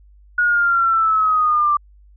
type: linear sweep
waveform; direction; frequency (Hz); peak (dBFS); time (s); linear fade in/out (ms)
sine; down; 1453 to 1172; -13; 0.38-1.77; 5
effects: added 50 Hz sine -45 dBFS peak until 2.16 s